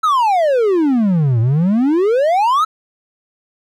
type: exponential two-way sweep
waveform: triangle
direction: down then up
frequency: 1333 to 110 to 1333 Hz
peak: -9 dBFS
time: 0.03-2.65 s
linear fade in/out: 10 ms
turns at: 1.4 s
effects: none